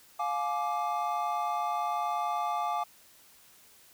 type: chord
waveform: triangle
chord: D diminished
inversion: first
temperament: just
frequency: 704.8 / 845.8 / 1174.7 Hz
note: F5 / Ab5 / D6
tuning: +16 / +31 / 0 cents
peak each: -31 dBFS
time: 0.19-2.84 s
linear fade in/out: 10 ms
effects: white hiss -58 dBFS RMS until 3.93 s